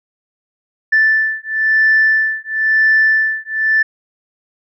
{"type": "beating tone pair", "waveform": "sine", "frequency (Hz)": [1760, 1760.99], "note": ["A6", "A6"], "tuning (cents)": [0, 1], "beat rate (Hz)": 0.99, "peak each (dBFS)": -13, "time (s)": [0.92, 3.83], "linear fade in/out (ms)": 10, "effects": ["tanh soft clip ceiling -4 dBFS"]}